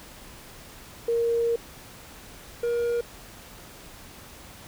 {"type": "tone pair in turn", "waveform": ["sine", "triangle"], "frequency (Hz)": [466.2, 473.8], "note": ["A#4", "A#4"], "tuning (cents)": [0, 28], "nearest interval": "unison", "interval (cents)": 28, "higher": "second", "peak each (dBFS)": -21, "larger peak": "neither", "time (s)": [[1.08, 1.56], [2.63, 3.01]], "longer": "first", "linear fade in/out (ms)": 5, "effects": ["pink hiss -46 dBFS RMS until 4.67 s"]}